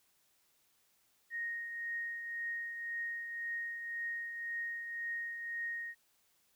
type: tone with tremolo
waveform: sine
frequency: 1864.7 Hz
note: A#6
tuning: in tune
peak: -35 dBFS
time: 1.3-5.95 s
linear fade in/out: 50 ms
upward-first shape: triangle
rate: 1.9 Hz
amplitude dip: 50%
effects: white hiss -73 dBFS RMS until 6.55 s